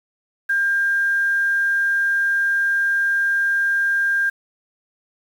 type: tone with quantisation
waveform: sine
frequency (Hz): 1600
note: G6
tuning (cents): +35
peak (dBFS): -16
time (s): 0.49-4.3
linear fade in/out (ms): 10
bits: 7
effects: none